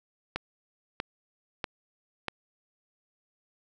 click train, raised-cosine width 0.3 ms, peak -14 dBFS, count 4, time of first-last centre 0.36-2.283 s, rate 1.56 Hz, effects none

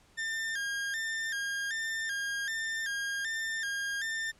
40% pulse tone with vibrato, 1706 Hz, G#6, 46 cents sharp, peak -31 dBFS, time 0.17-4.32 s, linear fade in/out 20 ms, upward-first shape square, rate 1.3 Hz, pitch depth 90 cents each way, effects pink hiss -63 dBFS RMS until 4.39 s + low-pass 9000 Hz 12 dB/octave

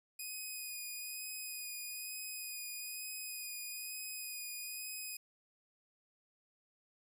5% pulse tone with vibrato, 2489 Hz, D#7, in tune, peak -33 dBFS, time 0.19-5.17 s, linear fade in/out 5 ms, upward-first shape sine, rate 1.1 Hz, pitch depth 19 cents each way, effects none

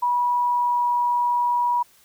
sine tone with pitch glide, 973 to 967.4 Hz, B5 to B5, -26 to -36 cents, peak -18 dBFS, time 0.02-1.83 s, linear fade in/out 10 ms, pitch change -10 cents, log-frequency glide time 0.39-0.85 s, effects white hiss -56 dBFS RMS until 2.04 s

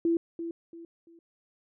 sine tone with echo, 334.9 Hz, E4, 27 cents sharp, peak -22 dBFS, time 0.05-0.17 s, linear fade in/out 2 ms, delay 340 ms, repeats 3, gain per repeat -10 dB, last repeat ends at 1.19 s, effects none

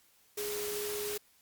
sine tone in noise, 415.3 Hz, G#4, in tune, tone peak -36 dBFS, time 0.37-1.18 s, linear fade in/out 10 ms, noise white, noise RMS -39 dBFS, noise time 0.37-1.18 s, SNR 0 dB, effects white hiss -66 dBFS RMS until 1.41 s + Opus 48 kbps

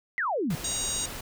sine exponential sweep, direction down, 2093 to 139.3 Hz, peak -25 dBFS, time 0.18-0.55 s, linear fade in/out 0 ms
pink noise, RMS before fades -38 dBFS, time 0.5-1.21 s, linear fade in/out 5 ms
harmonic tone, 950 Hz, A#5, 33 cents sharp, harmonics 3 / 4 / 5 / 6 / 7 / 8 / 9, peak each -43 / -36 / -42 / -40 / -32 / -41 / -33 dBFS, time 0.64-1.06 s, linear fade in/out 5 ms
effects none

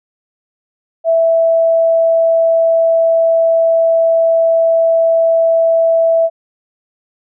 sine tone, 659 Hz, E5, 1 cent flat, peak -8 dBFS, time 1.04-6.3 s, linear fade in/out 50 ms, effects none

